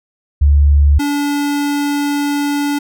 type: tone pair in turn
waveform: sine / square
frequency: 72 / 288 Hz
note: D2 / D4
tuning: -34 / -34 cents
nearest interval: 2 octaves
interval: 2400 cents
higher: second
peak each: -6 / -15 dBFS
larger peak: first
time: 0.41-0.99 / 0.99-2.79 s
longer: second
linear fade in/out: 10 ms
effects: none